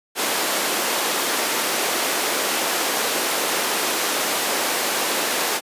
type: high-pass noise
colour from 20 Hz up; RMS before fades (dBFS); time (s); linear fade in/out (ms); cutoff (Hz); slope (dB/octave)
pink; -22; 0.15-5.61; 50; 360; 12
effects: high-pass 200 Hz 12 dB/octave + resampled to 32000 Hz